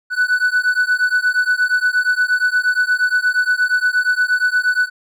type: beating tone pair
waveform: triangle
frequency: 1485 / 1493.5 Hz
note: F#6 / F#6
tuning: +6 / +16 cents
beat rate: 8.5 Hz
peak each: -15 dBFS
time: 0.1-4.9 s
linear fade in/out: 50 ms
effects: none